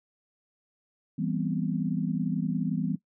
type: chord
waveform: sine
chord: C major seventh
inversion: first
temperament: equal with one note detuned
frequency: 164.81 / 196 / 244.2 / 261.6 Hz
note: E3 / G3 / B3 / C4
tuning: 0 / 0 / -19 / 0 cents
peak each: -30 / -31 / -32 / -35 dBFS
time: 1.18-2.96 s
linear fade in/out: 10 ms
effects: noise-tail reverb RT60 0.1 s tail -18 dB re dry